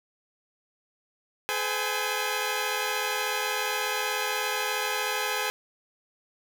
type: tone cluster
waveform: 10% pulse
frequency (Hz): 426.3 / 509 / 816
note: G#4 / C5 / G#5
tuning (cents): +45 / -48 / -31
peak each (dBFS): -23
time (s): 1.49-5.5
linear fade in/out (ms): 0
effects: none